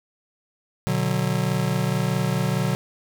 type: chord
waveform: square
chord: B minor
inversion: none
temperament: just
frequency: 123.47 / 148.16 / 185.21 Hz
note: B2 / D3 / F#3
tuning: 0 / +16 / +2 cents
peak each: -26 dBFS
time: 0.87-2.75 s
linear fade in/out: 0 ms
effects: none